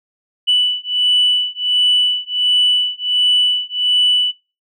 sine beating tone pair, 2970 / 2971.4 Hz, F#7 / F#7, +6 / +7 cents, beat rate 1.4 Hz, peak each -15 dBFS, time 0.47-4.32 s, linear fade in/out 20 ms, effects noise-tail reverb RT60 0.3 s tail -23 dB re dry + tanh soft clip ceiling -6 dBFS

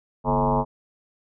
sine tone with frequency modulation, 538 Hz, C5, 48 cents sharp, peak -18 dBFS, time 0.24-0.65 s, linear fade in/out 50 ms, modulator 99.7 Hz, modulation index 4.8, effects none

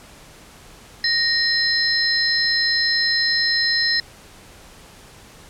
sine tone cluster, 1859 / 4129 / 5240 Hz, A#6 / C8 / E8, -5 / -24 / -11 cents, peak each -21 dBFS, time 1.04-4 s, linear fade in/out 2 ms, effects pink hiss -45 dBFS RMS until 5.49 s + low-pass 11000 Hz 12 dB/octave

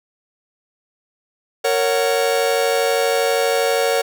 45% pulse chord, F# major, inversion first, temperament just, 462.5 / 555 / 740 Hz, A#4 / C#5 / F#5, -14 / +2 / 0 cents, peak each -19 / -20 / -23 dBFS, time 1.64-4.02 s, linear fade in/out 10 ms, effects none

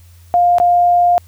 sine tone with dropouts, 704 Hz, F5, 14 cents sharp, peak -8 dBFS, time 0.34-1.18 s, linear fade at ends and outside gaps 0 ms, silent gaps 0.584-0.6 s, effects added 86 Hz sine -40 dBFS peak until 1.27 s + white hiss -52 dBFS RMS until 1.27 s

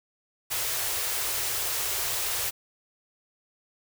white band-stop noise, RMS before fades -29 dBFS, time 0.5-2.51 s, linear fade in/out 20 ms, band 140 to 340 Hz, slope 96 dB/octave, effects none

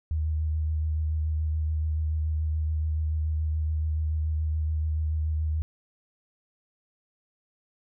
sine tone with vibrato, 77.78 Hz, D#2, in tune, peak -24 dBFS, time 0.11-5.62 s, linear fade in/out 0 ms, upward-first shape sine, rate 7 Hz, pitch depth 20 cents each way, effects none

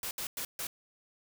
white noise bursts at uneven times, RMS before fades -37 dBFS, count 4, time 0.03-0.11 / 0.18-0.27 / 0.37-0.45 / 0.59-0.67 s, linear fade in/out 2 ms, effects none

